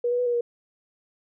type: tone with pitch steps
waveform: sine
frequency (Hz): 481.2 / 488.1 / 493.9 / 481.4 / 475.7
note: B4 / B4 / B4 / B4 / A#4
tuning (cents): -45 / -20 / 0 / -44 / +35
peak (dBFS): -21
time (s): 0.04-0.41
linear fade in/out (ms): 5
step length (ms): 74
effects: none